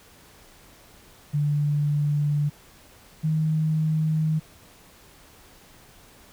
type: tone pair in turn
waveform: sine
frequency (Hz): 146.83 / 156.57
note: D3 / D#3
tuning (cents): 0 / +11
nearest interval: minor second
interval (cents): 111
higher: second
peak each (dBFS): -20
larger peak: neither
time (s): 1.33-2.5 / 3.23-4.4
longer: neither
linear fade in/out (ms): 20
effects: pink hiss -52 dBFS RMS until 6.32 s